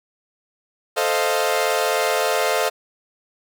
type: chord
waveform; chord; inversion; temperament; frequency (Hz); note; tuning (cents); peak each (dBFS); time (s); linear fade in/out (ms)
sawtooth; F dominant seventh; first; equal; 440 / 523.3 / 622.3 / 698.5; A4 / C5 / Eb5 / F5; 0 / 0 / 0 / 0; -20; 0.96-2.7; 20
effects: none